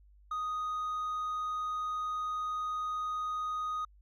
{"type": "tone with hard clipping", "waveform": "sine", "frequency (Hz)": 1244.5, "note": "D#6", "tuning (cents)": 0, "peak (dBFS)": -33, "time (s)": [0.31, 3.85], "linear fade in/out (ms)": 5, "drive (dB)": 2, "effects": ["added 50 Hz sine -57 dBFS peak until 4.01 s"]}